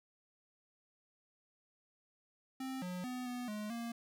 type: tone with pitch steps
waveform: square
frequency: 262.8 / 180.6 / 251.1 / 246.6 / 210.8 / 233.6 Hz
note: C4 / F#3 / B3 / B3 / G#3 / A#3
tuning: +8 / -42 / +29 / -2 / +26 / +4 cents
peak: -40 dBFS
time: 2.6-3.92 s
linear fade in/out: 5 ms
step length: 220 ms
effects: none